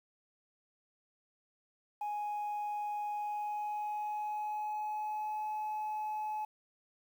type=tone with pitch glide; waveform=sine; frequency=833 to 854.4 Hz; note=G#5 to G#5; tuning=+5 to +49 cents; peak=-32 dBFS; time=2.01-6.45 s; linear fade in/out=5 ms; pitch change=+44 cents; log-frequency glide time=3.12-5.46 s; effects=tanh soft clip ceiling -33 dBFS + 10-bit